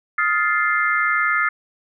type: chord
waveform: sine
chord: F dominant seventh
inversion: third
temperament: just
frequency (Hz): 1257.2 / 1396.9 / 1746.1 / 2095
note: Eb6 / F6 / A6 / C7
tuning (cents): +18 / 0 / -14 / +2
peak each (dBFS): -22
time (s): 0.18-1.49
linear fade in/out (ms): 5
effects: none